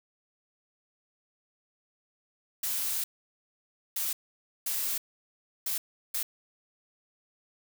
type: noise bursts at uneven times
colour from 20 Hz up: blue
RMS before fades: -31 dBFS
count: 5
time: 2.63-3.04 / 3.96-4.13 / 4.66-4.98 / 5.66-5.78 / 6.14-6.23 s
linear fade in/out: 5 ms
effects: none